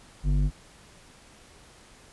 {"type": "tone with low-pass filter", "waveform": "square", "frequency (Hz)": 49, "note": "G1", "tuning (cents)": 0, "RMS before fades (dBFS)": -23, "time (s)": [0.23, 0.51], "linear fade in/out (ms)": 50, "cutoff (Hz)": 180, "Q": 1.7, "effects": ["pink hiss -53 dBFS RMS until 2.12 s", "resampled to 24000 Hz"]}